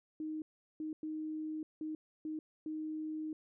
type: tone bursts at uneven times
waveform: sine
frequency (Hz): 311.1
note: D#4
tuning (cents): 0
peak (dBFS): -37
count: 6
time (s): 0.2-0.42 / 0.8-0.93 / 1.03-1.63 / 1.81-1.95 / 2.25-2.39 / 2.66-3.33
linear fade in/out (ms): 2
effects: none